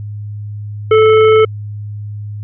sine tone with hard clipping, 436.7 Hz, A4, 13 cents flat, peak -7 dBFS, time 0.91-1.45 s, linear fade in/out 5 ms, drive 13 dB, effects added 104 Hz sine -22 dBFS peak until 2.43 s + resampled to 8000 Hz

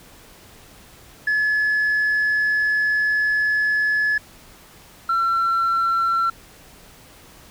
sine tone pair in turn, 1710 / 1353.8 Hz, A6 / E6, -50 / +46 cents, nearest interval major third, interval 404 cents, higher first, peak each -15 / -15 dBFS, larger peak neither, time 1.27-4.18 / 5.09-6.3 s, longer first, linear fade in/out 5 ms, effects tanh soft clip ceiling -15 dBFS + pink hiss -47 dBFS RMS until 7.5 s

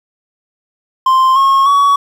triangle tone with pitch steps, 1046.5 / 1085.9 / 1126.8 Hz, C6 / C#6 / C#6, 0 / -36 / +28 cents, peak -5 dBFS, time 1.06-1.96 s, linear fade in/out 5 ms, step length 300 ms, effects 7-bit

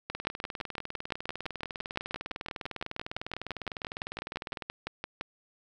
two click trains, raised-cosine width 0.3 ms, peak -20 / -18 dBFS, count 90 / 31, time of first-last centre 0.15-4.622 / 0.1-5.211 s, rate 19.9 / 5.87 Hz, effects none

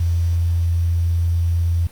sine tone with quantisation, 84.9 Hz, F2, 48 cents flat, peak -15 dBFS, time 0-1.87 s, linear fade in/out 5 ms, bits 7, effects pink hiss -47 dBFS RMS until 1.91 s + Opus 48 kbps

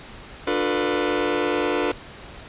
sawtooth chord, B half-diminished seventh, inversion first, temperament just, 296.3 / 355.6 / 444.5 / 493.9 Hz, D4 / F4 / A4 / B4, +15 / +31 / +18 / 0 cents, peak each -22 dBFS, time 0.47-1.92 s, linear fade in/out 5 ms, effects pink hiss -41 dBFS RMS until 2.48 s + resampled to 8000 Hz

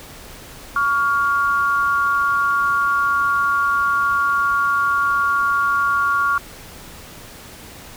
sine tone pair together, 1125 / 1404 Hz, C#6 / F6, +25 / +9 cents, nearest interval major third, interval 384 cents, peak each -18 dBFS, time 0.76-6.38 s, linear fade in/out 2 ms, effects pink hiss -39 dBFS RMS until 7.96 s

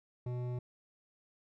sine tone with hard clipping, 123.47 Hz, B2, in tune, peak -37 dBFS, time 0.26-0.59 s, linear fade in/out 5 ms, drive 12 dB, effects none

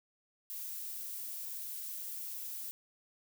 violet noise, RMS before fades -42 dBFS, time 0.5-2.71 s, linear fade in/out 0 ms, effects none

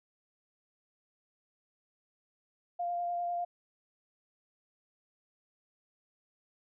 sine tone with vibrato, 698.5 Hz, F5, in tune, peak -31 dBFS, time 2.79-3.45 s, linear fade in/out 10 ms, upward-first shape square, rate 10 Hz, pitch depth 10 cents each way, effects none

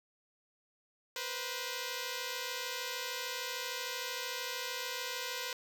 5% pulse tone pair together, 484 / 517.2 Hz, B4 / C5, -35 / -20 cents, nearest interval minor second, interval 115 cents, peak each -28 dBFS, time 1.16-5.53 s, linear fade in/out 2 ms, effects none

